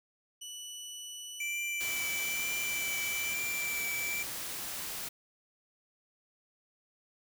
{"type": "tone with pitch glide", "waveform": "20% pulse", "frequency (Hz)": [2962, 3012], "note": ["F#7", "F#7"], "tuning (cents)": [1, 30], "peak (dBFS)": -36, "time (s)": [0.41, 3.34], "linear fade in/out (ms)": 10, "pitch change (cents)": 29, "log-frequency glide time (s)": [1.25, 2.44]}
{"type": "tone with vibrato", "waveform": "square", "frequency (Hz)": 2334, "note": "D7", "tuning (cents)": -11, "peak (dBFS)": -34, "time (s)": [1.4, 4.23], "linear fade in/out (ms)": 5, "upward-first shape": "triangle", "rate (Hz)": 1.1, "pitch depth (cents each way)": 21}
{"type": "noise", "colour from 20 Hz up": "white", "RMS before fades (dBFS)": -39, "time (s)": [1.8, 5.09], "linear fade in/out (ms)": 10}
{"effects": []}